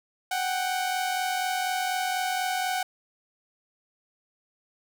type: tone pair together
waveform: sawtooth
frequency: 742 / 786.1 Hz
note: F#5 / G5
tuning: +5 / +5 cents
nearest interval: minor second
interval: 100 cents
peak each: -23 / -29 dBFS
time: 0.31-2.83 s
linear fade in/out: 5 ms
effects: none